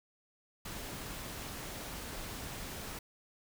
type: noise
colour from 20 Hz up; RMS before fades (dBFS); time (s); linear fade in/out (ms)
pink; -43; 0.65-2.99; 5
effects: none